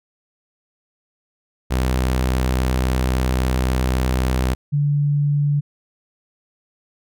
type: tone pair in turn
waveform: sawtooth / sine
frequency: 63.7 / 144.96 Hz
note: C2 / D3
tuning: -46 / -22 cents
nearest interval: octave + major second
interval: 1424 cents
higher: second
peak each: -13 / -15 dBFS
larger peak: first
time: 1.7-4.55 / 4.72-5.61 s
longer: first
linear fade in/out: 20 ms
effects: none